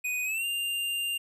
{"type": "tone with pitch glide", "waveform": "square", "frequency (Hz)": [2489, 2794], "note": ["D#7", "F7"], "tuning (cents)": [0, 0], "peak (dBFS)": -29, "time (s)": [0.04, 1.18], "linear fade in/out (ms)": 10, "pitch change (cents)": 200, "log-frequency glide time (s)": [0.24, 0.45], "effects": []}